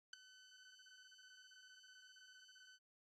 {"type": "tone with ADSR envelope", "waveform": "15% pulse", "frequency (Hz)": 1515, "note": "F#6", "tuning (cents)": 40, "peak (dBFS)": -38, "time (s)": [0.13, 2.79], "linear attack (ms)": 4, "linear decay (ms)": 8, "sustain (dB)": -17, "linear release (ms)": 45, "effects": ["low-pass 8000 Hz 12 dB/octave", "AAC 32 kbps"]}